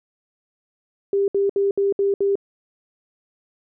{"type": "tone bursts", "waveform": "sine", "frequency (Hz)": 397.5, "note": "G4", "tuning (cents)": 24, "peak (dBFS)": -16, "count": 6, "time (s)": [1.13, 2.355], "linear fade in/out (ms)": 2, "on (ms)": 150, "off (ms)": 65, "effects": []}